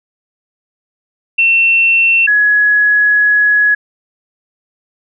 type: tone pair in turn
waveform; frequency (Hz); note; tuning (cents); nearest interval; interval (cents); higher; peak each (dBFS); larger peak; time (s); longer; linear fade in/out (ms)
sine; 2700 / 1681.4; E7 / G#6; +41 / +21; minor sixth; 820; first; -7; neither; 1.38-2.27 / 2.27-3.75; second; 10
effects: none